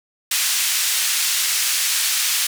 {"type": "band-pass noise", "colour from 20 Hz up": "white", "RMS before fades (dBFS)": -20, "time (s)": [0.31, 2.47], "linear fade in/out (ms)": 5, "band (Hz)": [1900, 10000], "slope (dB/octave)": 12, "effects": []}